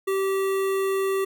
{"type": "tone with notch filter", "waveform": "square", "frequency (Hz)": 387.5, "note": "G4", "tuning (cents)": -20, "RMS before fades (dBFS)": -24, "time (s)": [0.07, 1.25], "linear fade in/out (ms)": 10, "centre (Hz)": 5000, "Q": 1, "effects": []}